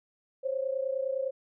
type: tone pair together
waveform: sine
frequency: 524.6 / 554.4 Hz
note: C5 / C#5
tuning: +4 / 0 cents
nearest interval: minor second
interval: 96 cents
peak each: -30 / -33 dBFS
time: 0.43-1.31 s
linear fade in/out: 20 ms
effects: none